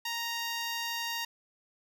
10% pulse tone, 932.3 Hz, A#5, in tune, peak -24 dBFS, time 0.05-1.25 s, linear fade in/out 5 ms, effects none

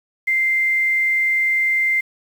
sine tone with quantisation, 2090 Hz, C7, 2 cents flat, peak -15 dBFS, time 0.27-2.01 s, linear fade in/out 10 ms, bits 7, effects none

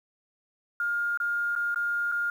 sine tone with dropouts, 1413 Hz, F6, 20 cents sharp, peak -25 dBFS, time 0.8-2.3 s, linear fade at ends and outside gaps 2 ms, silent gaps 1.174-1.201 / 1.553-1.561 / 1.745-1.759 / 2.117-2.121 s, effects 9-bit

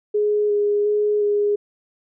sine tone with vibrato, 415.3 Hz, G#4, in tune, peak -16 dBFS, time 0.14-1.56 s, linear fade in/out 10 ms, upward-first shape square, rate 1.4 Hz, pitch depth 12 cents each way, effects none

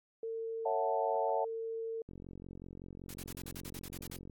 sine tone, 452.2 Hz, A4, 47 cents sharp, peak -36 dBFS, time 0.23-2.02 s, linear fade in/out 2 ms
sine chord, F# minor seventh, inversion second, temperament equal, 554.4 / 659.3 / 740 / 880 Hz, C#5 / E5 / F#5 / A5, 0 / 0 / 0 / 0 cents, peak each -36 dBFS, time 0.65-1.45 s, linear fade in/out 10 ms
click train, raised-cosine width 3 ms, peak -35 dBFS, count 101, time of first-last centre 2.09-4.298 s, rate 45.3 Hz
white noise bursts, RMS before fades -48 dBFS, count 12, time 3.09-4.163 s, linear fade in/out 2 ms, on 50 ms, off 43 ms
effects AAC 64 kbps

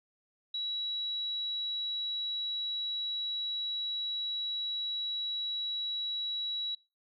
sine tone, 3900 Hz, B7, 23 cents flat, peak -32 dBFS, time 0.54-6.75 s, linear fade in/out 5 ms, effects noise-tail reverb RT60 0.3 s tail -23 dB re dry

